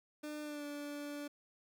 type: tone with pitch glide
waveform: 30% pulse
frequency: 300 to 290.5 Hz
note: D4 to D4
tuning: +37 to -19 cents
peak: -39 dBFS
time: 0.23-1.28 s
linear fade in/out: 10 ms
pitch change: -56 cents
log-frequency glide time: 0.42-0.65 s
effects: none